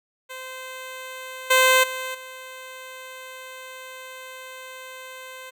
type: tone with level steps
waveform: 10% pulse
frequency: 517 Hz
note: C5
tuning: 21 cents flat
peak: -26 / -6 / -20 / -29 dBFS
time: 0.29-5.51 s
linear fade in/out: 20 ms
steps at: 1.5 / 1.83 / 2.14 s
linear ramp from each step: 10 ms
effects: none